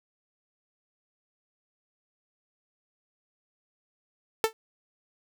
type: tone with exponential decay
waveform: sawtooth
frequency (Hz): 443.6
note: A4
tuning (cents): +14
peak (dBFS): -13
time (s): 4.44-4.53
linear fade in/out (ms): 0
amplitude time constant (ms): 18
effects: none